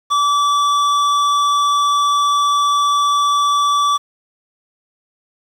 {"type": "tone", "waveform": "square", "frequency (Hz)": 1155, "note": "D6", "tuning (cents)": -29, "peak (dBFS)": -13, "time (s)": [0.1, 3.98], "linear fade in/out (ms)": 20, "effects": ["low-pass 6000 Hz 12 dB/octave", "7-bit"]}